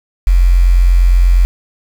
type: tone with quantisation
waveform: sine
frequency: 44.27 Hz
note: F1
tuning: 24 cents sharp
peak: -5 dBFS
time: 0.27-1.45 s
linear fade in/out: 0 ms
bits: 5
effects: none